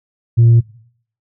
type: tone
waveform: sine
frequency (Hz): 116.54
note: A#2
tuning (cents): 0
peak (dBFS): -4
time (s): 0.37-0.61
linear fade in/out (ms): 20
effects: noise-tail reverb RT60 0.6 s tail -20 dB re dry + tanh soft clip ceiling -4 dBFS